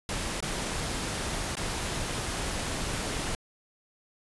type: noise with dropouts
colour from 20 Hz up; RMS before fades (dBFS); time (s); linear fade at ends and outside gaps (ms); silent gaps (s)
pink; -32; 0.09-3.35; 1; 0.405-0.425 / 1.554-1.569
effects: resampled to 24000 Hz